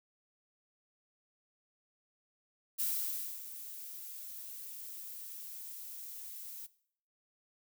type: noise with ADSR envelope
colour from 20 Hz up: violet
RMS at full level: -33 dBFS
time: 2.78-6.67 s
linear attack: 22 ms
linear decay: 590 ms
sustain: -13 dB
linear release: 17 ms
effects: noise-tail reverb RT60 0.6 s tail -19 dB re dry